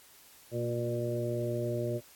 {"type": "harmonic tone with a mistuned harmonic", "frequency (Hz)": 119.3, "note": "A#2", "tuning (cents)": 41, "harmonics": [1, 2, 3, 4, 5], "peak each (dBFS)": [-34, -40, -35, -40, -36], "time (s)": [0.51, 2.01], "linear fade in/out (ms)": 50, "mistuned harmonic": 2, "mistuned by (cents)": -28, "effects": ["white hiss -57 dBFS RMS until 2.15 s", "AAC 64 kbps"]}